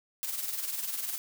blue noise with tremolo, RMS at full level -32 dBFS, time 0.23-1.18 s, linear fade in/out 0 ms, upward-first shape sine, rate 20 Hz, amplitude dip 60%, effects none

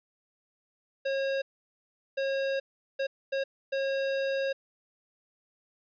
square tone bursts at uneven times, 543 Hz, C#5, 36 cents flat, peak -28 dBFS, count 5, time 1.05-1.42 / 2.17-2.6 / 2.99-3.07 / 3.32-3.44 / 3.72-4.53 s, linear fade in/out 10 ms, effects resampled to 11025 Hz + 11-bit

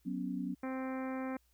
sine chord, F# suspended fourth, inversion none, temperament just, 185 / 246.7 / 277.5 Hz, F#3 / B3 / C#4, 0 / -2 / +2 cents, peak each -39 dBFS, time 0.05-0.55 s, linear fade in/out 20 ms
harmonic tone, 261.6 Hz, C4, in tune, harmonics 1 / 2 / 3 / 4 / 5 / 6 / 7 / 8 / 9, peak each -37 / -43 / -47 / -49 / -51 / -53 / -54 / -55 / -56 dBFS, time 0.63-1.37 s, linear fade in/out 5 ms
effects added 60 Hz sine -70 dBFS peak until 1.53 s + white hiss -75 dBFS RMS until 1.53 s

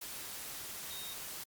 sine tone in noise, 3729 Hz, A#7, in tune, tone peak -46 dBFS, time 0.9-1.14 s, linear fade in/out 10 ms, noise white, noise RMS -44 dBFS, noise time 0.01-1.44 s, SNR -5 dB, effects Opus 48 kbps

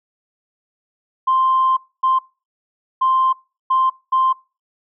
sine tone bursts at uneven times, 1046.5 Hz, C6, in tune, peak -12 dBFS, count 5, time 1.27-1.77 / 2.03-2.19 / 3.01-3.33 / 3.7-3.9 / 4.12-4.33 s, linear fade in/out 10 ms, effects noise-tail reverb RT60 0.3 s tail -22 dB re dry + tanh soft clip ceiling -8 dBFS

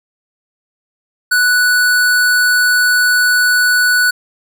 square tone, 1480 Hz, F#6, in tune, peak -10 dBFS, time 1.31-4.11 s, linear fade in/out 10 ms, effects none

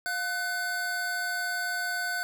square tone pair together, 709.3 / 1503 Hz, F5 / F#6, +27 / +27 cents, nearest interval octave + minor second, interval 1300 cents, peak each -37 / -30 dBFS, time 0.06-2.23 s, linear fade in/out 0 ms, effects none

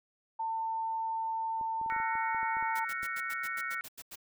sine tone, 897 Hz, A5, 33 cents sharp, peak -31 dBFS, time 0.39-2.85 s, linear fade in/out 10 ms
clicks, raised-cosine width 2 ms, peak -37 dBFS, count 12, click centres 1.612 / 1.814 / 1.862 / 1.924 / 1.964 / 2.001 / 2.154 / 2.347 / 2.43 / 2.569 / 2.626 / 3.031 s
sine chord, F# dominant seventh, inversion third, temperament equal with one note detuned, 1347.8 / 1480 / 1864.7 / 2217 Hz, E6 / F#6 / A#6 / C#7, +38 / 0 / 0 / 0 cents, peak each -39 dBFS, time 1.9-3.81 s, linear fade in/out 0 ms
white noise bursts, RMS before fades -45 dBFS, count 11, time 2.75-4.158 s, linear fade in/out 10 ms, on 48 ms, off 88 ms
effects none

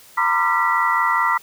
sine tone cluster, 928 / 1013 / 1185 / 1365 / 1957 Hz, A#5 / B5 / D6 / F6 / B6, -8 / +44 / +15 / -40 / -16 cents, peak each -22 dBFS, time 0.17-1.38 s, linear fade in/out 10 ms, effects white hiss -47 dBFS RMS until 1.42 s

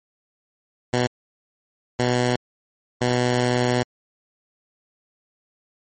10% pulse tone bursts at uneven times, 123.47 Hz, B2, in tune, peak -10 dBFS, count 3, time 0.93-1.07 / 1.99-2.36 / 3.01-3.83 s, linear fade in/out 5 ms, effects MP3 32 kbps

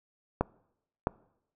clicks, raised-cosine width 1 ms, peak -11 dBFS, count 2, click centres 0.41 / 1.071 s, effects noise-tail reverb RT60 0.8 s tail -24 dB re dry

